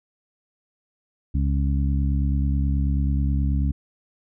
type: harmonic tone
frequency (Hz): 69.3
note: C#2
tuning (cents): 0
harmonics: 1 / 2 / 3 / 4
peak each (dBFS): -20 / -26 / -30 / -32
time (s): 1.34-3.72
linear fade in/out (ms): 10
effects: none